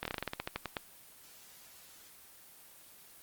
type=slowing click train; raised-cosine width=0.3 ms; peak=-18 dBFS; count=14; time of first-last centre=0.03-0.768 s; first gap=23 ms; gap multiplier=1.14; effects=white hiss -56 dBFS RMS until 3.22 s + Opus 24 kbps